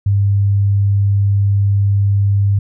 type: tone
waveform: sine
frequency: 100 Hz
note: G2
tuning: 35 cents sharp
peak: -10 dBFS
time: 0.06-2.59 s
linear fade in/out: 5 ms
effects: none